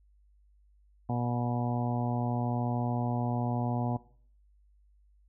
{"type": "harmonic tone with a mistuned harmonic", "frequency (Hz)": 120.9, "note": "B2", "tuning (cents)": -36, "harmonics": [1, 2, 3, 4, 5, 6, 7, 8], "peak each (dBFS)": [-31, -33, -44, -44, -42, -37, -41, -45], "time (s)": [1.09, 3.97], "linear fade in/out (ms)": 5, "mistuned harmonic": 8, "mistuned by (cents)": 16, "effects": ["noise-tail reverb RT60 0.5 s tail -18 dB re dry", "added 50 Hz sine -60 dBFS peak until 5.28 s"]}